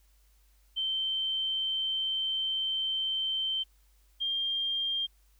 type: tone pair in turn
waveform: sine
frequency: 3109 / 3198 Hz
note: G7 / G7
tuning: -15 / +34 cents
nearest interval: unison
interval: 49 cents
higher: second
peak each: -28 dBFS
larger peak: neither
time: 0.76-3.64 / 4.2-5.07 s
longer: first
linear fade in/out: 20 ms
effects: added 50 Hz sine -61 dBFS peak until 5.39 s + white hiss -70 dBFS RMS until 5.39 s